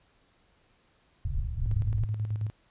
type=low-pass noise; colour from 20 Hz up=pink; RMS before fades=-30 dBFS; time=1.25-2.05 s; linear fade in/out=2 ms; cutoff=130 Hz; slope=48 dB/octave
type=tone with tremolo; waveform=sine; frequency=106.8 Hz; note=G#2; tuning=49 cents sharp; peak=-26 dBFS; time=1.66-2.5 s; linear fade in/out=0 ms; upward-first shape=square; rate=9.3 Hz; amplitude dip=50%
effects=pink hiss -66 dBFS RMS until 2.7 s + resampled to 8000 Hz